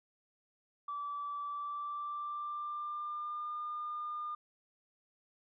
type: tone with pitch glide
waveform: sine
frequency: 1157 to 1209.6 Hz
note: D6 to D#6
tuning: -26 to -49 cents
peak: -36 dBFS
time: 0.88-4.35 s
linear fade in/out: 5 ms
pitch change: +77 cents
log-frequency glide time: 1.41-3.56 s
effects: tanh soft clip ceiling -32 dBFS